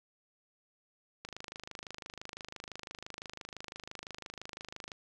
click train, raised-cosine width 0.2 ms, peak -25 dBFS, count 96, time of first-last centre 1.25-4.918 s, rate 25.9 Hz, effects none

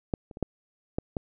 clicks, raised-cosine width 2 ms, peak -13 / -30 / -27 / -12 / -14 / -16 dBFS, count 6, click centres 0.138 / 0.312 / 0.371 / 0.427 / 0.985 / 1.168 s, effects none

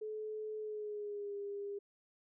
sine tone with pitch glide, 430.4 to 403.9 Hz, A4 to G#4, -38 to -48 cents, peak -39 dBFS, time 0.01-1.79 s, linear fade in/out 10 ms, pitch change -110 cents, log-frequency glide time 0.59-1.35 s, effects none

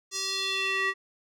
square tone with band-pass filter sweep, 385.2 Hz, G4, 30 cents flat, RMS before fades -29 dBFS, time 0.11-0.94 s, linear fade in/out 50 ms, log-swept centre 6100 to 1800 Hz, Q 2.7, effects none

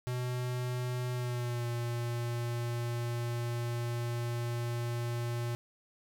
square tone with pitch glide, 124.5 to 118.95 Hz, B2 to A#2, +14 to +35 cents, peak -33 dBFS, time 0.07-5.55 s, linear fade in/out 0 ms, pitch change -79 cents, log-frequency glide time 1.13-1.67 s, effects none

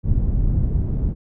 pink low-pass noise, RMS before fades -19 dBFS, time 0.03-1.15 s, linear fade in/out 50 ms, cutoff 150 Hz, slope 12 dB/octave, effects none

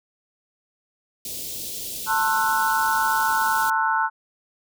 white band-stop noise, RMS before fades -32 dBFS, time 1.25-3.7 s, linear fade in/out 2 ms, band 550 to 3100 Hz, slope 24 dB/octave
sine chord, F# half-diminished seventh, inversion first, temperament just, 888 / 1065.6 / 1332 / 1480 Hz, A5 / C6 / E6 / F#6, +16 / +31 / +18 / 0 cents, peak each -22 / -27 / -26 / -24 dBFS, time 2.06-4.1 s, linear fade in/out 50 ms
effects none

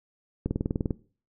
click train, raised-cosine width 3 ms, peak -14 dBFS, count 10, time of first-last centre 0.46-0.908 s, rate 20.1 Hz, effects noise-tail reverb RT60 0.4 s tail -19 dB re dry

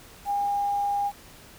sine tone with quantisation, 810 Hz, G#5, 43 cents flat, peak -23 dBFS, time 0.25-1.12 s, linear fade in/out 50 ms, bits 8, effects pink hiss -49 dBFS RMS until 1.58 s

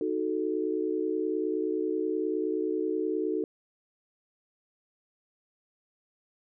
sine chord, D# diminished, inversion none, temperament equal, 311.1 / 370 / 440 Hz, D#4 / F#4 / A4, 0 / 0 / 0 cents, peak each -31 dBFS, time 0.01-3.44 s, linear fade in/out 2 ms, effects none

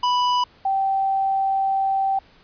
square / sine tone pair in turn, 987.8 / 777 Hz, B5 / G5, 0 / -16 cents, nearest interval major third, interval 416 cents, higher first, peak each -18 dBFS, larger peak neither, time 0.03-0.44 / 0.65-2.19 s, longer second, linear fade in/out 5 ms, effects pink hiss -53 dBFS RMS until 2.43 s + resampled to 11025 Hz

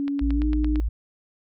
sine tone with pitch glide, 282.1 to 304.1 Hz, C#4 to D#4, +30 to -40 cents, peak -23 dBFS, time 0-0.8 s, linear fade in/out 0 ms, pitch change +130 cents, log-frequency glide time 0.32-0.45 s
click train, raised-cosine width 0.3 ms, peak -21 dBFS, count 7, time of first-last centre 0.08-0.758 s, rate 8.85 Hz
sine tone, 55.5 Hz, A1, 16 cents sharp, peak -21 dBFS, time 0.21-0.89 s, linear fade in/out 10 ms
effects none

